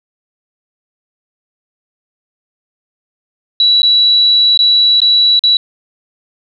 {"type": "tone with dropouts", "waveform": "sine", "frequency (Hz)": 3926, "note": "B7", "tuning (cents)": -11, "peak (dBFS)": -6, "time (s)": [3.6, 5.57], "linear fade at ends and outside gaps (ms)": 2, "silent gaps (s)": [[3.82, 3.83], [4.575, 4.59], [5.003, 5.017], [5.393, 5.437]], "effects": []}